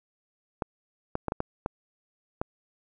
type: clicks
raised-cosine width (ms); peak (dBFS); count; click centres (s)
1; -14; 7; 0.622 / 1.154 / 1.283 / 1.321 / 1.404 / 1.661 / 2.415
effects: none